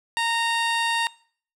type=tone with low-pass filter; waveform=15% pulse; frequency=925 Hz; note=A#5; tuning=14 cents flat; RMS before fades=-24 dBFS; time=0.17-1.07 s; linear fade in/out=0 ms; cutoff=8000 Hz; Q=0.82; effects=noise-tail reverb RT60 0.5 s tail -22 dB re dry